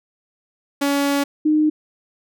sawtooth / sine tone pair in turn, 282.1 / 306.2 Hz, C#4 / D#4, +30 / -28 cents, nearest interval minor second, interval 142 cents, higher second, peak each -13 dBFS, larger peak neither, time 0.81-1.24 / 1.45-1.7 s, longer first, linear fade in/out 10 ms, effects none

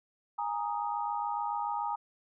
sine chord, Ab suspended second, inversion none, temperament equal with one note detuned, 825.3 / 932.3 / 1244.5 Hz, Ab5 / Bb5 / Eb6, -11 / 0 / 0 cents, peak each -34 / -34 / -38 dBFS, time 0.38-1.96 s, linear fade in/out 10 ms, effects none

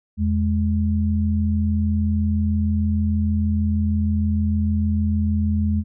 sine tone pair together, 83.5 / 209.9 Hz, E2 / G#3, +23 / +19 cents, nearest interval octave + major third, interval 1596 cents, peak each -19 / -21 dBFS, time 0.17-5.84 s, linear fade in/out 50 ms, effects none

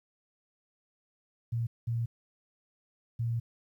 sine tone bursts at uneven times, 116.54 Hz, A#2, in tune, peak -28 dBFS, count 3, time 1.52-1.67 / 1.87-2.06 / 3.19-3.4 s, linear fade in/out 10 ms, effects 11-bit

